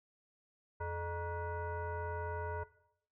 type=tone with frequency modulation; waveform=sine; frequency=430.4 Hz; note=A4; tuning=38 cents flat; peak=-36 dBFS; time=0.8-2.64 s; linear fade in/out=10 ms; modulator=518 Hz; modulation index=1.7; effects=noise-tail reverb RT60 0.7 s tail -17 dB re dry